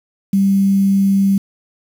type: tone with quantisation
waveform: sine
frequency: 196 Hz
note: G3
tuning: in tune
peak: -10 dBFS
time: 0.33-1.38 s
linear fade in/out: 5 ms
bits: 6
effects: none